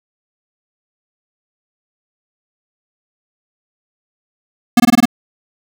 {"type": "tone bursts", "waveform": "square", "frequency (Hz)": 240.2, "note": "B3", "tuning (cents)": -48, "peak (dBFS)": -7, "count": 6, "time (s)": [4.77, 5.055], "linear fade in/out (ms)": 5, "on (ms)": 30, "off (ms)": 21, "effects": ["8-bit"]}